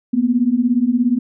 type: beating tone pair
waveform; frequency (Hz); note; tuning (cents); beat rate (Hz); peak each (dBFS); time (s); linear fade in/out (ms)
sine; 233.1 / 250.1; A#3 / B3; 0 / +22; 17; -17 / -15; 0.13-1.19; 10
effects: none